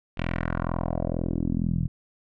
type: tone with low-pass filter sweep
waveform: 10% pulse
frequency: 42.18 Hz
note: E1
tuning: 41 cents sharp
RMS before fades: -27 dBFS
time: 0.17-1.88 s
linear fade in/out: 10 ms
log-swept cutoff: 2800 to 140 Hz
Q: 2.4
effects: none